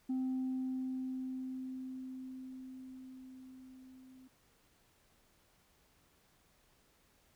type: tone with level ramp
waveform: sine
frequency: 259.2 Hz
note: C4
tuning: 16 cents flat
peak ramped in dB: -30 to -55 dBFS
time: 0.09-4.28 s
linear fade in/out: 10 ms
effects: tanh soft clip ceiling -31 dBFS + pink hiss -70 dBFS RMS until 7.35 s